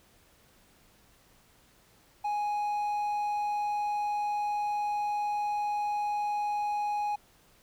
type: tone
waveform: triangle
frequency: 830.6 Hz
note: G#5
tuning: in tune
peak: -26 dBFS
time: 2.24-7.16 s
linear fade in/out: 10 ms
effects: pink hiss -62 dBFS RMS until 7.62 s